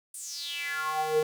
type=tone with high-pass filter sweep; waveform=square; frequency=155.56 Hz; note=D#3; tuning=in tune; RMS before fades=-31 dBFS; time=0.14-1.23 s; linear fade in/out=2 ms; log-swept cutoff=9400 to 390 Hz; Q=6; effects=none